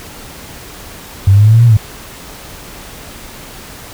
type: linear two-way sweep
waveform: sine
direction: up then down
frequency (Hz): 94.9 to 120 to 102.4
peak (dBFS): -3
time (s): 1.27-1.77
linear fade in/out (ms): 5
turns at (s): 1.66
effects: pink hiss -32 dBFS RMS until 3.93 s